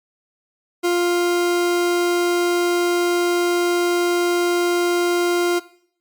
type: tone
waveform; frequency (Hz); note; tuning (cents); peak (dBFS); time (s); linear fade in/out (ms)
40% pulse; 350; F4; +4; -15; 0.83-5.6; 20
effects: noise-tail reverb RT60 0.6 s tail -18 dB re dry + MP3 96 kbps